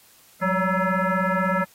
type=tone with frequency modulation; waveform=sine; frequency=572 Hz; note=D5; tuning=46 cents flat; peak=-19 dBFS; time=0.41-1.65 s; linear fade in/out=20 ms; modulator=376 Hz; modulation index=3.1; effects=white hiss -54 dBFS RMS until 1.74 s + AAC 48 kbps